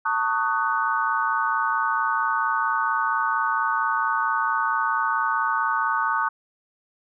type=chord; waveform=sine; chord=D# half-diminished seventh; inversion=second; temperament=just; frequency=896 / 1120.1 / 1244.5 / 1493.4 Hz; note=A5 / C#6 / D#6 / F#6; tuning=+31 / +18 / 0 / +16 cents; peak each=-26 dBFS; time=0.05-6.29 s; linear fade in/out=10 ms; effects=none